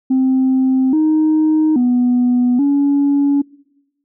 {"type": "tone with pitch steps", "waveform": "sine", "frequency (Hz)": [261.5, 311.2, 246.4, 282.9], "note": ["C4", "D#4", "B3", "C#4"], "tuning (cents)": [-1, 0, -4, 35], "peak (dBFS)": -9, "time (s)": [0.1, 3.42], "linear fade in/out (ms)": 10, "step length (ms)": 830, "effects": ["noise-tail reverb RT60 1.0 s tail -25 dB re dry", "tanh soft clip ceiling -8 dBFS"]}